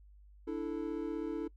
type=chord; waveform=triangle; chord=D suspended second; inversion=none; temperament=equal; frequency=293.7 / 329.6 / 440 Hz; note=D4 / E4 / A4; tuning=0 / 0 / 0 cents; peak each=-37 / -36 / -38 dBFS; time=0.47-1.48 s; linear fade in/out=10 ms; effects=noise-tail reverb RT60 0.1 s tail -22 dB re dry + added 50 Hz sine -55 dBFS peak until 1.56 s